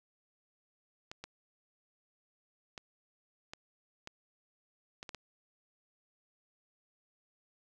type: clicks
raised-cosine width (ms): 0.2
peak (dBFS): -26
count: 8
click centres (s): 1.115 / 1.24 / 2.778 / 3.535 / 4.074 / 5.029 / 5.092 / 5.147
effects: none